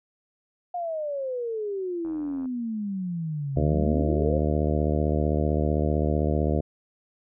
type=exponential two-way sweep; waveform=sine; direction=down then up; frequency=719 to 131 to 552 Hz; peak=-27 dBFS; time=0.74-4.38 s; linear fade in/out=5 ms; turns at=3.6 s
type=click train; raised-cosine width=1 ms; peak=-33 dBFS; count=35; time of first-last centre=2.05-2.457 s; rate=83.6 Hz
type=harmonic tone; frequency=75.6 Hz; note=D#2; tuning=49 cents flat; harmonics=1 / 2 / 3 / 4 / 5 / 6 / 7 / 8 / 9; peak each=-25 / -28 / -30 / -31 / -32 / -33 / -33 / -34 / -35 dBFS; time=3.56-6.61 s; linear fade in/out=10 ms
effects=none